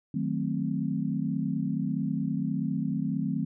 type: chord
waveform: sine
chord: D# diminished seventh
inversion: none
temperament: equal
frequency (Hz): 155.56 / 185 / 220 / 261.6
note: D#3 / F#3 / A3 / C4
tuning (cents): 0 / 0 / 0 / 0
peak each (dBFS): -32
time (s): 0.14-3.45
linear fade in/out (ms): 5
effects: none